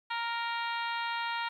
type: harmonic tone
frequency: 466.2 Hz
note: A#4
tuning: in tune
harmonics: 2 / 3 / 4 / 5 / 6 / 7 / 8 / 9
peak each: -34 / -38 / -40 / -42 / -44 / -45 / -46 / -47 dBFS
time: 0.1-1.49 s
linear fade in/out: 10 ms
effects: 11-bit